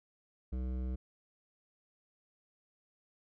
triangle tone with hard clipping, 63.3 Hz, B1, 43 cents sharp, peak -36 dBFS, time 0.52-0.96 s, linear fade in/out 10 ms, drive 17 dB, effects none

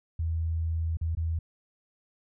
sine tone with dropouts, 81.7 Hz, E2, 15 cents flat, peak -26 dBFS, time 0.19-1.39 s, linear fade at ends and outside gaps 5 ms, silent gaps 0.971-1.012 / 1.151-1.171 s, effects none

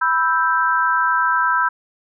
sine chord, E minor, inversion second, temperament equal, 987.8 / 1318.5 / 1568 Hz, B5 / E6 / G6, 0 / 0 / 0 cents, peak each -19 dBFS, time 0.01-1.69 s, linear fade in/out 10 ms, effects none

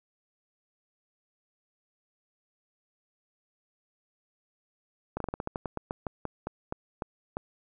slowing click train, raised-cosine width 1 ms, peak -18 dBFS, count 17, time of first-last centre 5.17-7.369 s, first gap 33 ms, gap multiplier 1.17, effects none

